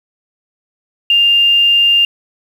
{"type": "tone with quantisation", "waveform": "sine", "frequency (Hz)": 2801, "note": "F7", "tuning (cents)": 4, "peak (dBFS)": -7, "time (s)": [1.1, 2.05], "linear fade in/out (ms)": 2, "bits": 6, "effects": []}